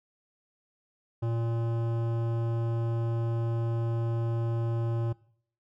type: tone with hard clipping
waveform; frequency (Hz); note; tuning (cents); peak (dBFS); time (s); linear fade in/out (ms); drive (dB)
sine; 115.7; A#2; -13; -29; 1.22-5.13; 10; 15
effects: noise-tail reverb RT60 0.6 s tail -21 dB re dry